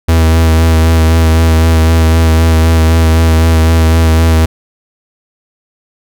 45% pulse tone with vibrato, 81.1 Hz, E2, 28 cents flat, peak -5 dBFS, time 0.08-4.46 s, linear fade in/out 10 ms, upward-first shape sine, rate 3.9 Hz, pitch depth 22 cents each way, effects none

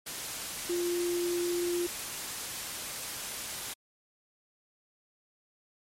sine tone in noise, 349.2 Hz, F4, in tune, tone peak -28 dBFS, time 0.69-1.87 s, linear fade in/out 10 ms, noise white, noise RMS -37 dBFS, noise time 0.06-3.74 s, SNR +6 dB, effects low-pass 12000 Hz 12 dB/octave + MP3 64 kbps

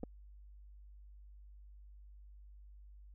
clicks, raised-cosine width 2 ms, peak -29 dBFS, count 2, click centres 0.033 / 0.037 s, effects added 50 Hz sine -53 dBFS peak until 3.14 s

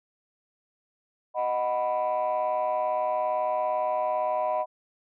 sine chord, B major, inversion first, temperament equal, 622.3 / 740 / 987.8 Hz, D#5 / F#5 / B5, 0 / 0 / 0 cents, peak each -26 / -28 / -28 dBFS, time 1.34-4.66 s, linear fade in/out 50 ms, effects tanh soft clip ceiling -19 dBFS

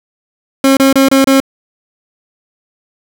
30% pulse tone bursts, 270 Hz, C#4, 45 cents flat, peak -3 dBFS, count 5, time 0.64-1.402 s, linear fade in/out 2 ms, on 130 ms, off 28 ms, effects none

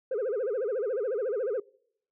sine tone with vibrato, 463.2 Hz, A#4, 11 cents flat, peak -25 dBFS, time 0.11-1.6 s, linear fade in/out 5 ms, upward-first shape sine, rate 14 Hz, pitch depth 250 cents each way, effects noise-tail reverb RT60 0.7 s tail -26 dB re dry + tanh soft clip ceiling -25 dBFS

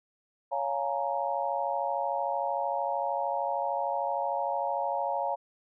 sine chord, Bb minor seventh, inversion first, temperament just, 559.4 / 699.2 / 839.1 / 932.3 Hz, Db5 / F5 / Ab5 / Bb5, +16 / +2 / +18 / 0 cents, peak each -33 dBFS, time 0.51-5.36 s, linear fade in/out 20 ms, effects none

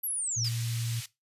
sine linear sweep, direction down, 11900 to 4539 Hz, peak -29 dBFS, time 0.03-0.49 s, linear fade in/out 10 ms
sine tone, 116.54 Hz, A#2, in tune, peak -30 dBFS, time 0.36-1.01 s, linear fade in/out 20 ms
pink band-pass noise, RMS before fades -41 dBFS, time 0.44-1.06 s, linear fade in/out 5 ms, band 3100 to 12000 Hz, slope 12 dB/octave
effects noise-tail reverb RT60 0.2 s tail -18 dB re dry + resampled to 32000 Hz

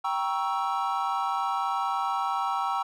triangle chord, G diminished seventh, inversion none, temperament equal with one note detuned, 784 / 944.8 / 1108.7 / 1318.5 Hz, G5 / Bb5 / Db6 / Fb6, 0 / +23 / 0 / 0 cents, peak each -28 / -29 / -30 / -29 dBFS, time 0.04-2.83 s, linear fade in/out 10 ms, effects tanh soft clip ceiling -14 dBFS

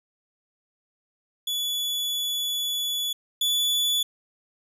40% pulse tone pair in turn, 3424 / 3448 Hz, A7 / A7, -48 / -36 cents, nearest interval unison, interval 12 cents, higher second, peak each -24 / -20 dBFS, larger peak second, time 1.47-3.13 / 3.41-4.03 s, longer first, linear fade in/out 5 ms, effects none

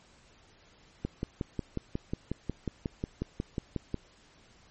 click train, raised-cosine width 3 ms, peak -18 dBFS, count 17, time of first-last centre 1.05-3.943 s, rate 5.53 Hz, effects pink hiss -60 dBFS RMS until 4.7 s + MP3 32 kbps

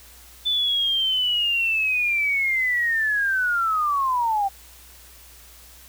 sine linear sweep, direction down, 3520 to 768 Hz, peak -19 dBFS, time 0.45-4.49 s, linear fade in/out 20 ms, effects added 60 Hz sine -50 dBFS peak until 5.88 s + white hiss -48 dBFS RMS until 5.88 s

